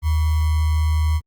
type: tone with sample-and-hold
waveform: sine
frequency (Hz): 78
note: D#2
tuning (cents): +5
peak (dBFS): -15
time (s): 0.02-1.21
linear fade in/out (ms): 50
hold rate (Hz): 1050
effects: Opus 24 kbps